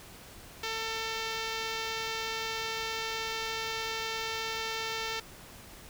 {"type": "tone with notch filter", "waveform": "5% pulse", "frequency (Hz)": 447.2, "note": "A4", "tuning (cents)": 28, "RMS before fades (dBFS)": -35, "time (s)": [0.63, 5.2], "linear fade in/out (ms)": 5, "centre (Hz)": 12000, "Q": 0.57, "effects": ["pink hiss -50 dBFS RMS until 5.89 s"]}